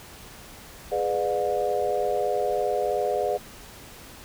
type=chord; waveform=sine; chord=G# diminished seventh; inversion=none; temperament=just; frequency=415.3 / 498.4 / 598 / 717.6 Hz; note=G#4 / B4 / D5 / F5; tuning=0 / +16 / +31 / +47 cents; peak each=-28 dBFS; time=0.91-3.38 s; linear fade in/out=20 ms; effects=pink hiss -45 dBFS RMS until 4.24 s